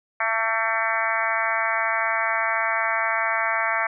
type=harmonic tone with a mistuned harmonic; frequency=224.1 Hz; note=A3; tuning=32 cents sharp; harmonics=3 / 4 / 5 / 6 / 7 / 8 / 9 / 10; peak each=-29 / -29 / -29 / -29 / -29 / -29 / -29 / -29 dBFS; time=0.2-3.87 s; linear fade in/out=5 ms; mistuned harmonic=5; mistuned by=+17 cents; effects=none